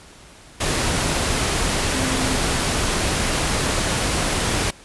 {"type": "tone in noise", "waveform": "sine", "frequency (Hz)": 260.4, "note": "C4", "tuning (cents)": -8, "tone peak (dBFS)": -25, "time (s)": [1.93, 2.36], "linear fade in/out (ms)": 10, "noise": "pink", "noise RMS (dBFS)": -21, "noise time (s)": [0.6, 4.71], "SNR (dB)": -7, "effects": ["pink hiss -45 dBFS RMS until 4.84 s", "resampled to 24000 Hz"]}